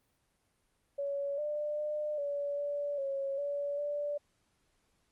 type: tone with pitch steps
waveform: sine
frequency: 563 / 596 / 601 / 572 / 577 / 549 / 572 / 583 Hz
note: C#5 / D5 / D5 / D5 / D5 / C#5 / D5 / D5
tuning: +27 / +25 / +40 / -46 / -31 / -17 / -46 / -13 cents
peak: -32 dBFS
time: 0.98-4.18 s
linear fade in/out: 10 ms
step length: 400 ms
effects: pink hiss -75 dBFS RMS until 5.11 s + Opus 32 kbps